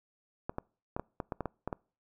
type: clicks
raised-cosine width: 1 ms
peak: -20 dBFS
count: 10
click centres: 0.495 / 0.584 / 0.965 / 0.996 / 1.202 / 1.322 / 1.407 / 1.457 / 1.676 / 1.728 s
effects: noise-tail reverb RT60 0.4 s tail -26 dB re dry